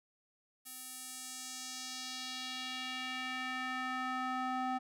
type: tone with band-pass filter sweep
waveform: square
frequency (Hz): 256.7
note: C4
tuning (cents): -33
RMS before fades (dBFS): -40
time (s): 0.65-4.79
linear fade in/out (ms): 20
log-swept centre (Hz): 12000 to 890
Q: 1.5
effects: none